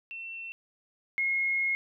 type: tone pair in turn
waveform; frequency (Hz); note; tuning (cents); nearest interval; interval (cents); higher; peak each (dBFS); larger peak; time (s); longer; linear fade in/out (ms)
sine; 2698 / 2158; E7 / C#7; +40 / -47; major third; 387; first; -37 / -25; second; 0.11-0.52 / 1.18-1.75; second; 0
effects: none